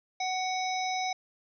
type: harmonic tone with a mistuned harmonic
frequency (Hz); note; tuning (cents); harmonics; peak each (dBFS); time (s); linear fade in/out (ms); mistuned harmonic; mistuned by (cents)
745; F#5; +12; 1 / 3 / 5 / 7 / 8; -30 / -36 / -40 / -40 / -42; 0.2-1.13; 5; 5; +62
effects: none